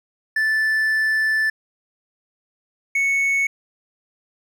triangle tone pair in turn, 1756 / 2212 Hz, A6 / C#7, -4 / -4 cents, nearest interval major third, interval 400 cents, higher second, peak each -15 dBFS, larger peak neither, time 0.36-1.5 / 2.95-3.47 s, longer first, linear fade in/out 5 ms, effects none

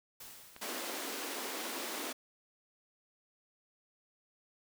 white noise with exponential decay, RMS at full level -48 dBFS, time 0.2-1.58 s, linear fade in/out 5 ms, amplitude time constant 300 ms
click, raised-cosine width 0.3 ms, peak -32 dBFS, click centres 0.564 s
pink high-pass noise, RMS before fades -40 dBFS, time 0.61-2.13 s, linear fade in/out 10 ms, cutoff 240 Hz, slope 48 dB/octave
effects none

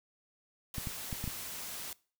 white noise, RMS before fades -42 dBFS, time 0.74-1.93 s, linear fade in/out 2 ms
clicks, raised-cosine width 5 ms, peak -25 dBFS, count 5, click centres 0.782 / 0.872 / 1.128 / 1.241 / 1.277 s
effects noise-tail reverb RT60 0.4 s tail -22 dB re dry

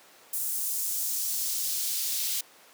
white noise with high-pass filter sweep, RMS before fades -30 dBFS, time 0.33-2.41 s, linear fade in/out 5 ms, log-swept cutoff 9100 to 3400 Hz, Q 1, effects pink hiss -54 dBFS RMS until 2.73 s + high-pass 400 Hz 12 dB/octave

